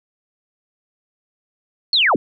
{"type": "linear sweep", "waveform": "sine", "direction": "down", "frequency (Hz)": [4430, 160.1], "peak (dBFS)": -12, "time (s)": [1.93, 2.16], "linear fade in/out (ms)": 2, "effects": []}